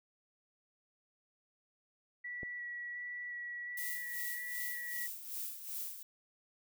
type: tone with vibrato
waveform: sine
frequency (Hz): 1942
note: B6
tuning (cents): -30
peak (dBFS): -40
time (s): 2.24-5.07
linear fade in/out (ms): 10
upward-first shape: square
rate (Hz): 1.4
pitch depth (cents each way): 9
type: click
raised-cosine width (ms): 2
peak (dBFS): -32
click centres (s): 2.432
type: noise with tremolo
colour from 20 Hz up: violet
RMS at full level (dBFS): -40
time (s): 3.77-6.03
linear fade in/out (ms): 5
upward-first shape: sine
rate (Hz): 2.6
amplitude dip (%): 65
effects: none